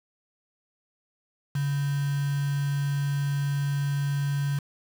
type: tone with quantisation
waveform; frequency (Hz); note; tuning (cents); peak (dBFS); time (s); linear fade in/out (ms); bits
sine; 141.6; C#3; +37; -24; 1.55-4.59; 5; 6
effects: none